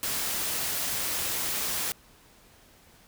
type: noise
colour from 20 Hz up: white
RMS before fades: -30 dBFS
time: 0.03-1.92 s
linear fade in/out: 0 ms
effects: pink hiss -57 dBFS RMS until 3.07 s